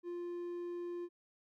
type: tone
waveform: triangle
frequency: 349.2 Hz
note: F4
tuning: in tune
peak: -37 dBFS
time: 0.03-1.09 s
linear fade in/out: 50 ms
effects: none